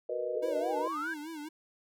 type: chord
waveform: sine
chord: B major seventh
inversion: second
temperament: equal with one note detuned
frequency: 370 / 466.2 / 493.9 / 620.1 Hz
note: F#4 / A#4 / B4 / D#5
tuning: 0 / 0 / 0 / -6 cents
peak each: -41 / -38 / -35 / -36 dBFS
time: 0.09-0.88 s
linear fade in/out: 5 ms
type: exponential sweep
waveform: sine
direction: up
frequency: 420.8 to 1653 Hz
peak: -33 dBFS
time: 0.35-1.14 s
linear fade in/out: 5 ms
type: tone with vibrato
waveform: square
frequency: 311.1 Hz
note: D#4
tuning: in tune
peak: -40 dBFS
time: 0.42-1.49 s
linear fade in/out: 10 ms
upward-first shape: sine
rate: 4.8 Hz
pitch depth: 110 cents each way
effects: none